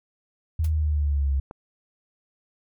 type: exponential sweep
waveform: sine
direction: down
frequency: 80.5 to 67.4 Hz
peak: -20 dBFS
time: 0.59-1.4 s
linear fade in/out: 5 ms
type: noise with exponential decay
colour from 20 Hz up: white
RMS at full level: -37 dBFS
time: 0.64-0.72 s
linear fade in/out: 5 ms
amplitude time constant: 16 ms
type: click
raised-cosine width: 1 ms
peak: -24 dBFS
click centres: 1.511 s
effects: none